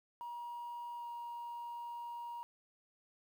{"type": "tone with pitch glide", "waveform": "sine", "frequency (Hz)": [953, 947.5], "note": ["A#5", "A#5"], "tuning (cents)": [38, 28], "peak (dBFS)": -40, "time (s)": [0.21, 2.43], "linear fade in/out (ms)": 0, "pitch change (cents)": -10, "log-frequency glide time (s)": [0.96, 1.06], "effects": ["tanh soft clip ceiling -40 dBFS", "11-bit"]}